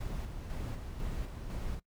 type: noise with tremolo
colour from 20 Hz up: brown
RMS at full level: -37 dBFS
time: 0-1.8 s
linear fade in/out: 10 ms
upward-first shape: square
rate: 2 Hz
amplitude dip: 40%
effects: noise-tail reverb RT60 0.1 s tail -20 dB re dry